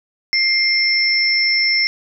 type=tone pair together; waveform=sine; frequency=2110 / 5346 Hz; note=C7 / E8; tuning=+14 / +23 cents; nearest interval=octave + major third; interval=1609 cents; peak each=-16 dBFS; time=0.33-1.87 s; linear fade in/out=0 ms; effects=none